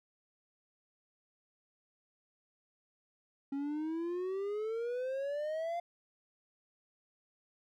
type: exponential sweep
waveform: triangle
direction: up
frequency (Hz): 273.7 to 699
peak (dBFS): -32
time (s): 3.52-5.8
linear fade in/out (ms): 5
effects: none